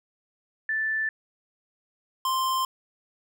sine / square tone pair in turn, 1760 / 1046.5 Hz, A6 / C6, 0 / 0 cents, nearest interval major sixth, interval 900 cents, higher first, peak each -24 dBFS, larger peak neither, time 0.69-1.09 / 2.25-2.65 s, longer neither, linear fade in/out 2 ms, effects none

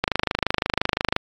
click train, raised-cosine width 0.3 ms, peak -3 dBFS, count 30, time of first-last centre 0.04-1.164 s, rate 25.8 Hz, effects AAC 48 kbps

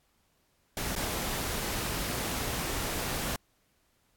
pink noise with dropouts, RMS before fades -33 dBFS, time 0.77-3.36 s, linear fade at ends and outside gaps 1 ms, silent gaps 0.952-0.962 s, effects pink hiss -71 dBFS RMS until 4.16 s + AAC 64 kbps

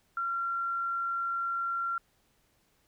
sine tone, 1372 Hz, F6, 31 cents flat, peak -29 dBFS, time 0.17-1.98 s, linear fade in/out 2 ms, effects pink hiss -70 dBFS RMS until 2.87 s

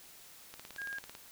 click train, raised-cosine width 0.2 ms, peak -29 dBFS, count 12, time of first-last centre 0.54-1.151 s, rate 18 Hz
sine tone, 1626 Hz, G#6, 37 cents flat, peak -38 dBFS, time 0.78-0.99 s, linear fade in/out 5 ms
effects white hiss -55 dBFS RMS until 1.31 s

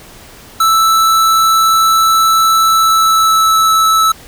square tone with pitch glide, 1318.5 to 1308.6 Hz, E6 to E6, 0 to -13 cents, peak -8 dBFS, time 0.6-4.12 s, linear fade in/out 5 ms, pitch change -13 cents, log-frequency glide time 2.69-3.59 s, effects pink hiss -37 dBFS RMS until 4.27 s

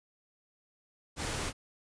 pink noise, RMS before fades -35 dBFS, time 1.16-1.53 s, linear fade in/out 50 ms, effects resampled to 22050 Hz

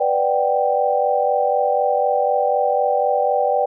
sine chord, G major seventh, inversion first, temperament equal, 493.9 / 587.3 / 740 / 784 Hz, B4 / D5 / F#5 / G5, 0 / 0 / 0 / 0 cents, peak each -21 / -20 / -25 / -19 dBFS, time 0-3.66 s, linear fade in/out 10 ms, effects none

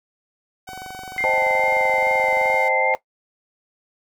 sawtooth tone, 753 Hz, F#5, 30 cents sharp, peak -30 dBFS, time 0.67-2.69 s, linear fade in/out 10 ms
click train, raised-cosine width 1 ms, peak -24 dBFS, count 44, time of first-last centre 0.69-2.543 s, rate 23.2 Hz
sine tone with vibrato, 2097 Hz, C7, 3 cents sharp, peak -21 dBFS, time 1.18-2.94 s, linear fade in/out 0 ms, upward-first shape sine, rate 2.4 Hz, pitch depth 12 cents each way
sine chord, A half-diminished seventh, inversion first, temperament equal, 523.3 / 622.3 / 784 / 880 Hz, C5 / Eb5 / G5 / A5, 0 / 0 / 0 / 0 cents, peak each -23 / -26 / -24 / -23 dBFS, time 1.24-2.95 s, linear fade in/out 0 ms
effects noise-tail reverb RT60 0.1 s tail -17 dB re dry

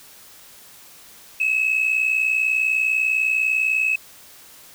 sine tone pair together, 2562 / 2622 Hz, E7 / E7, -50 / -10 cents, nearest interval unison, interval 40 cents, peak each -18 / -20 dBFS, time 1.4-3.96 s, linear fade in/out 5 ms, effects tanh soft clip ceiling -13 dBFS + white hiss -46 dBFS RMS until 4.74 s

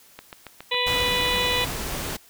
click train, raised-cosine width 0.3 ms, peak -21 dBFS, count 6, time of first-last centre 0.19-0.883 s, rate 7.22 Hz
harmonic tone, 493.9 Hz, B4, in tune, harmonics 1 / 2 / 4 / 5 / 6 / 7 / 8, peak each -29 / -29 / -29 / -29 / -29 / -29 / -29 dBFS, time 0.71-1.65 s, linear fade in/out 10 ms
pink noise, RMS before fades -30 dBFS, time 0.86-2.17 s, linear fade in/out 10 ms
effects white hiss -53 dBFS RMS until 2.29 s

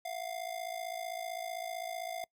square ring-modulated tone, 700 Hz, F5, 4 cents sharp, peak -35 dBFS, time 0.05-2.24 s, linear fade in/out 0 ms, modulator 27.8 Hz, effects noise-tail reverb RT60 0.1 s tail -24 dB re dry

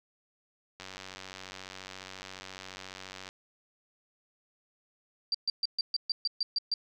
click train, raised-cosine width 0.2 ms, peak -25 dBFS, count 236, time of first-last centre 0.8-3.289 s, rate 94.4 Hz
sine tone bursts, 4699 Hz, D8, in tune, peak -26 dBFS, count 10, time 5.32-6.74 s, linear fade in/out 2 ms, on 25 ms, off 130 ms
effects none

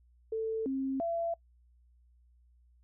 sine tone with pitch steps, 444.1 / 267.7 / 674 Hz, A4 / C4 / E5, +16 / +40 / +38 cents, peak -30 dBFS, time 0.32-1.34 s, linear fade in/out 5 ms, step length 340 ms, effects noise-tail reverb RT60 0.1 s tail -23 dB re dry + added 60 Hz sine -61 dBFS peak until 2.83 s

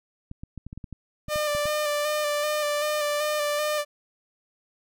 clicks, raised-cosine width 5 ms, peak -25 dBFS, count 12, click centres 0.314 / 0.435 / 0.577 / 0.666 / 0.729 / 0.776 / 0.842 / 0.927 / 1.284 / 1.359 / 1.55 / 1.656 s
sawtooth tone with vibrato, 596 Hz, D5, 25 cents sharp, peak -20 dBFS, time 1.28-3.85 s, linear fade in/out 50 ms, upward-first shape square, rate 2.6 Hz, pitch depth 22 cents each way
effects none

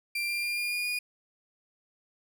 35% pulse tone with pitch steps, 2371 / 2386 / 2401 / 2417 / 2432 / 2448 Hz, D7 / D7 / D7 / D7 / D#7 / D#7, +16 / +27 / +38 / +49 / -40 / -29 cents, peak -27 dBFS, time 0.15-0.99 s, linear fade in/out 5 ms, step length 140 ms, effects none

